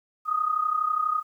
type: tone with amplitude modulation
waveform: sine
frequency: 1244.5 Hz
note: D#6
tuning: in tune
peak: -19 dBFS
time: 0.25-1.23 s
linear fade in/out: 50 ms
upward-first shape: sine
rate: 32.2 Hz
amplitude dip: 75%
effects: 10-bit